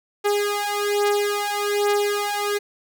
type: beating tone pair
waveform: sawtooth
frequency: 410 / 411.2 Hz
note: G#4 / G#4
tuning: -22 / -17 cents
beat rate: 1.2 Hz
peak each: -19 dBFS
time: 0.24-2.59 s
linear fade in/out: 20 ms
effects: none